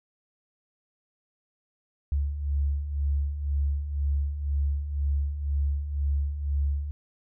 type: beating tone pair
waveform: sine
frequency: 69.6 / 71.6 Hz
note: C#2 / D2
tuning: +8 / -43 cents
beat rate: 2 Hz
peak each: -32 / -25 dBFS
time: 2.12-6.91 s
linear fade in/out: 0 ms
effects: none